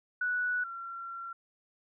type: tone pair in turn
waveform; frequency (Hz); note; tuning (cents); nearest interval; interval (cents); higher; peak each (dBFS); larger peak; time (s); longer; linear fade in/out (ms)
sine; 1476 / 1366.2; F#6 / F6; -5 / -38; minor second; 133; first; -28 / -38; first; 0.21-0.64 / 0.64-1.33; second; 5
effects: none